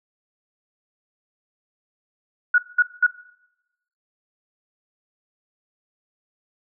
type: tone bursts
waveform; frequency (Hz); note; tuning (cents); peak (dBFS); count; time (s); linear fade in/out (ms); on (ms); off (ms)
sine; 1460; F#6; -24; -12; 3; 2.54-3.066; 5; 42; 200
effects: noise-tail reverb RT60 0.9 s tail -20 dB re dry